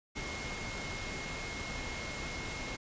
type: tone in noise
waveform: sine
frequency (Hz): 2156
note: C#7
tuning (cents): -49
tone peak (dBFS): -43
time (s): 0.15-2.77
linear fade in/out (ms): 20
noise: pink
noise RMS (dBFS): -40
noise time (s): 0.15-2.77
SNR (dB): -6
effects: resampled to 16000 Hz